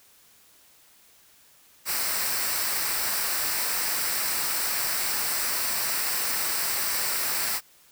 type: noise with comb filter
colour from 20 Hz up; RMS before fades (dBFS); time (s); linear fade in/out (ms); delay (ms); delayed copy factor
white; -27; 1.85-7.61; 50; 0.3; -0.55
effects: white hiss -57 dBFS RMS until 7.91 s

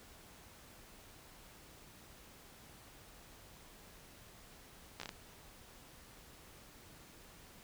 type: slowing click train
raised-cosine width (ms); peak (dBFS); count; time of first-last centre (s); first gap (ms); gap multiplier
0.2; -25; 5; 5-5.092; 14; 1.34
effects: pink hiss -58 dBFS RMS until 7.63 s

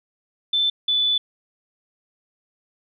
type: tone pair in turn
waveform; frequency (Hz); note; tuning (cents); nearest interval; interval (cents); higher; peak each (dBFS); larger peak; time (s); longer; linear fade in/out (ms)
sine; 3531 / 3482; A7 / A7; +5 / -19; unison; 24; first; -17; neither; 0.53-0.7 / 0.88-1.18; second; 5
effects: none

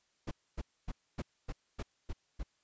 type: noise bursts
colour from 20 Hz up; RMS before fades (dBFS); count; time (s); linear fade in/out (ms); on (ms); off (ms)
brown; -37; 8; 0.27-2.434; 10; 43; 260
effects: white hiss -75 dBFS RMS until 2.63 s + resampled to 16000 Hz

